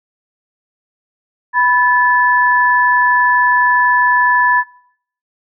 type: tone pair together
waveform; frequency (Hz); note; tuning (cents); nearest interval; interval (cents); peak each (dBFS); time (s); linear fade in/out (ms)
sine; 987.8 / 1734; B5 / A6; 0 / -26; minor seventh; 974; -12; 1.53-4.64; 50
effects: noise-tail reverb RT60 0.6 s tail -18 dB re dry